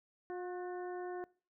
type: harmonic tone with a mistuned harmonic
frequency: 359 Hz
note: F4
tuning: 48 cents sharp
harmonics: 1 / 2 / 3 / 4 / 5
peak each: -40 / -46 / -54 / -55 / -57 dBFS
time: 0.3-1.24 s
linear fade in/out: 0 ms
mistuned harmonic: 4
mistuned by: +52 cents
effects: noise-tail reverb RT60 0.4 s tail -23 dB re dry